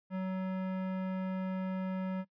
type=tone with hard clipping; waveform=sine; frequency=187.6 Hz; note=F#3; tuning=24 cents sharp; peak=-35 dBFS; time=0.1-2.25 s; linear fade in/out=50 ms; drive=17 dB; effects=noise-tail reverb RT60 0.1 s tail -22 dB re dry + resampled to 11025 Hz